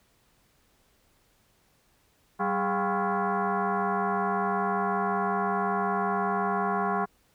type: tone with frequency modulation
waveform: sine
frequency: 193.2 Hz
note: G3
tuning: 25 cents flat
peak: -24 dBFS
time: 2.39-7.06 s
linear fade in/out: 20 ms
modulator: 301 Hz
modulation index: 3.9
effects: pink hiss -66 dBFS RMS until 7.34 s